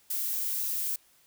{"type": "noise", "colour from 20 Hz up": "violet", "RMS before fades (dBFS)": -31, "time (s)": [0.1, 0.96], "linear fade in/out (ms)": 5, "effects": ["white hiss -63 dBFS RMS until 1.26 s"]}